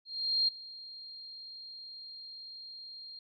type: tone with ADSR envelope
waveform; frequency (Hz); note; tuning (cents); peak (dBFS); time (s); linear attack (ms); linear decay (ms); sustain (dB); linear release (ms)
sine; 4213; C8; +11; -24; 0.05-3.19; 430; 11; -20; 3
effects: none